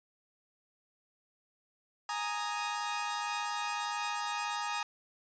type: chord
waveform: sawtooth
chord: Ab suspended second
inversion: none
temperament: equal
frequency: 830.6 / 932.3 / 1244.5 Hz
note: Ab5 / Bb5 / Eb6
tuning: 0 / 0 / 0 cents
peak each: -34 dBFS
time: 2.09-4.83 s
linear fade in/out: 2 ms
effects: resampled to 16000 Hz